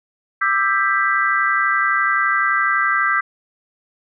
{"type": "chord", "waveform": "sine", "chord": "E minor seventh", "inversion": "third", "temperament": "just", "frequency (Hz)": [1186.7, 1318.5, 1582.2, 1977.8], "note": ["D6", "E6", "G6", "B6"], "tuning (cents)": [18, 0, 16, 2], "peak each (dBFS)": [-21, -21, -19, -21], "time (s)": [0.41, 3.21], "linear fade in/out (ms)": 10, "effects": []}